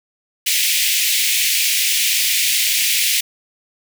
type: high-pass noise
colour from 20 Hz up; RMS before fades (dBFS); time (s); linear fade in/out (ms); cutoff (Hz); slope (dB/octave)
pink; -17; 0.46-3.21; 10; 2100; 48
effects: none